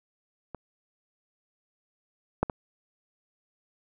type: clicks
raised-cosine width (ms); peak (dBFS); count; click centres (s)
1; -23 / -9 / -17; 3; 0.547 / 2.43 / 2.498
effects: none